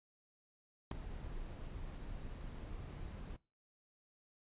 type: noise with ADSR envelope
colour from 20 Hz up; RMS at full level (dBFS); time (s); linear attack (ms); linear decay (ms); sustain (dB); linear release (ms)
brown; -30; 0.91-3.37; 5; 4; -16; 15
effects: noise-tail reverb RT60 0.3 s tail -21 dB re dry + resampled to 8000 Hz